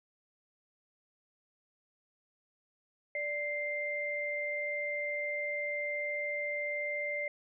sine tone pair together, 587.3 / 2093 Hz, D5 / C7, 0 / 0 cents, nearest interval octave + minor seventh, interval 2200 cents, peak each -37 / -34 dBFS, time 3.15-7.28 s, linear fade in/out 2 ms, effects none

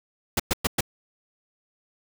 pink noise bursts, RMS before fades -22 dBFS, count 4, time 0.37-0.808 s, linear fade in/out 5 ms, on 27 ms, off 110 ms, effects none

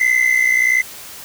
triangle tone pair together, 2016 / 2077 Hz, B6 / C7, +35 / -13 cents, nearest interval minor second, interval 52 cents, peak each -12 dBFS, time 0-0.82 s, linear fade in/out 10 ms, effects tanh soft clip ceiling -7 dBFS + white hiss -35 dBFS RMS until 1.24 s

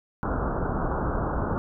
pink low-pass noise, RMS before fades -27 dBFS, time 0.23-1.58 s, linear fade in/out 0 ms, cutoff 1500 Hz, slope 96 dB/octave, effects none

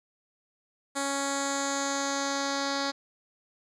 10% pulse tone with low-pass filter sweep, 277.7 Hz, C#4, 3 cents sharp, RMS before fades -30 dBFS, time 0.95-2.92 s, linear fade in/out 20 ms, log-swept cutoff 8400 to 5200 Hz, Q 3.8, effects none

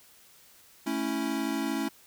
square chord, A major, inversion none, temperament equal, 220 / 277.2 / 329.6 Hz, A3 / C#4 / E4, 0 / 0 / 0 cents, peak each -35 / -32 / -34 dBFS, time 0.86-1.89 s, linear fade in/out 10 ms, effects white hiss -57 dBFS RMS until 2.06 s

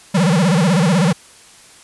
square tone with vibrato, 174.61 Hz, F3, in tune, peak -12 dBFS, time 0.14-1.13 s, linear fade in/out 10 ms, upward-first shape sine, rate 16 Hz, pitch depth 240 cents each way, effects white hiss -44 dBFS RMS until 1.83 s + resampled to 24000 Hz

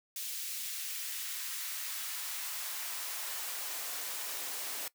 white noise with high-pass filter sweep, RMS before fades -39 dBFS, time 0.16-4.88 s, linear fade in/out 2 ms, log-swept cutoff 3000 to 330 Hz, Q 0.84, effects noise-tail reverb RT60 0.1 s tail -19 dB re dry

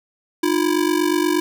square ring-modulated tone, 329.6 Hz, E4, in tune, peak -14 dBFS, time 0.43-1.4 s, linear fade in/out 0 ms, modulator 24.2 Hz, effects none

